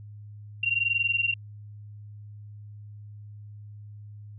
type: tone pair together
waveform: sine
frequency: 2750 / 2771 Hz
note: F7 / F7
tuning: -27 / -14 cents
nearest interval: unison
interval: 13 cents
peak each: -26 / -26 dBFS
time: 0.63-1.34 s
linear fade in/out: 5 ms
effects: added 104 Hz sine -41 dBFS peak until 4.38 s